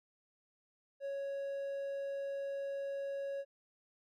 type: tone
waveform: triangle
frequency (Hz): 554.4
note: C#5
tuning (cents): 0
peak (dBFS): -35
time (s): 1-3.45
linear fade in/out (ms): 50
effects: none